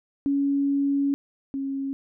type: tone pair in turn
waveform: sine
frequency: 279.9 / 273 Hz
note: C#4 / C#4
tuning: +17 / -26 cents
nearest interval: unison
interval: 43 cents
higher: first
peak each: -20 / -26 dBFS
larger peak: first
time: 0.26-1.14 / 1.54-1.93 s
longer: first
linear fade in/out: 0 ms
effects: none